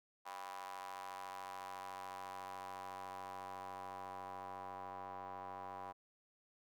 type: ring-modulated tone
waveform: sawtooth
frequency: 93.9 Hz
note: F#2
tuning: 26 cents sharp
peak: -39 dBFS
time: 0.25-5.93 s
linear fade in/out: 20 ms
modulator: 892 Hz
effects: none